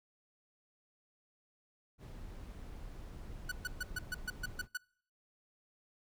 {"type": "noise", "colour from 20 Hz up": "brown", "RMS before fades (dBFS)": -47, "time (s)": [1.98, 4.68], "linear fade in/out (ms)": 50}
{"type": "tone bursts", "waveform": "45% pulse", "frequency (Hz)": 1480, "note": "F#6", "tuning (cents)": 0, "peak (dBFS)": -35, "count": 9, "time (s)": [3.49, 4.773], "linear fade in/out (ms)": 5, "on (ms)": 27, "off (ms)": 130}
{"effects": ["noise-tail reverb RT60 0.6 s tail -26 dB re dry"]}